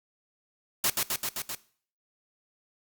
white noise with echo, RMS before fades -25 dBFS, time 0.84-0.9 s, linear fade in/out 2 ms, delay 130 ms, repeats 5, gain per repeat -2 dB, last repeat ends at 1.55 s, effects noise-tail reverb RT60 0.5 s tail -19 dB re dry + Opus 48 kbps

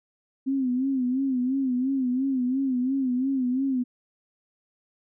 sine tone with vibrato, 259.9 Hz, C4, 11 cents flat, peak -22 dBFS, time 0.46-3.84 s, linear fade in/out 20 ms, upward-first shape sine, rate 2.9 Hz, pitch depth 91 cents each way, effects none

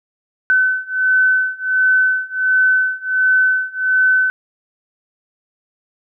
sine beating tone pair, 1516 / 1517.4 Hz, F#6 / F#6, +42 / +43 cents, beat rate 1.4 Hz, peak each -16 / -15 dBFS, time 0.5-4.3 s, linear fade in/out 0 ms, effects none

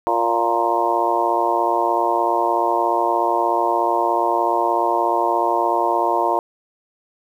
harmonic tone with a mistuned harmonic, 116.8 Hz, A#2, 4 cents sharp, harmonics 3 / 4 / 5 / 6 / 7 / 8 / 9, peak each -24 / -27 / -25 / -22 / -29 / -20 / -25 dBFS, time 0.07-6.39 s, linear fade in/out 0 ms, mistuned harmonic 7, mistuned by +56 cents, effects 8-bit

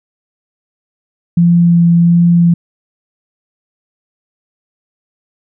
sine tone with vibrato, 171.1 Hz, F3, 35 cents flat, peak -5 dBFS, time 1.37-2.54 s, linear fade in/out 5 ms, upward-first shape sine, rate 1.4 Hz, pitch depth 10 cents each way, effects none

